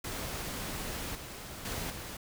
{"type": "noise with level steps", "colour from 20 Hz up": "pink", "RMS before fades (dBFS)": [-38, -44, -37, -42], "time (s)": [0.04, 2.17], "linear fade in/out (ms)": 5, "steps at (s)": [1.15, 1.65, 1.9], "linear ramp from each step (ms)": 2, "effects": []}